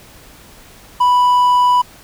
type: tone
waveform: triangle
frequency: 987.8 Hz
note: B5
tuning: in tune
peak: -7 dBFS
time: 1-1.82 s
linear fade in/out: 10 ms
effects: pink hiss -42 dBFS RMS until 2.03 s